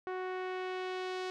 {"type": "tone with low-pass filter sweep", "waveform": "sawtooth", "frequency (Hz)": 370, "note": "F#4", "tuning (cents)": 0, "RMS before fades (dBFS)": -38, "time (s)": [0.07, 1.3], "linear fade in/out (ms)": 0, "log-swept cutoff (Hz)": [1600, 4800], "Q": 1.1, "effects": []}